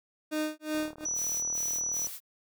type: tone with tremolo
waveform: 30% pulse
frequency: 307.6 Hz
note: D#4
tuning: 20 cents flat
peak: -25 dBFS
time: 0.31-1.06 s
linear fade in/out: 20 ms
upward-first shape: sine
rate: 2.7 Hz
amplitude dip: 100%
type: click train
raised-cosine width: 1 ms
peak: -33 dBFS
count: 52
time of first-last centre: 0.75-2.071 s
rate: 38.6 Hz
type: tone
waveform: sine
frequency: 5910 Hz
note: F#8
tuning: 3 cents flat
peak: -29 dBFS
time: 1.05-2.07 s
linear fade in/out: 5 ms
type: noise bursts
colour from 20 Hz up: blue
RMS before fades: -41 dBFS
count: 3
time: 1.14-2.204 s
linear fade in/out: 50 ms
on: 290 ms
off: 97 ms
effects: none